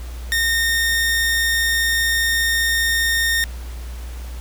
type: tone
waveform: sawtooth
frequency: 1835 Hz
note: A#6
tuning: 28 cents flat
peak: -13 dBFS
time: 0.32-3.44 s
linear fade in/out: 0 ms
effects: added 60 Hz sine -28 dBFS peak until 4.4 s + pink hiss -42 dBFS RMS until 4.4 s